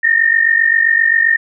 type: tone pair together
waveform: sine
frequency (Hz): 1807.4 / 1855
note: A6 / A#6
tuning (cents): +46 / -9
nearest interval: unison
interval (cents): 45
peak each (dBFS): -12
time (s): 0.03-1.37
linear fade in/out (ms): 10
effects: none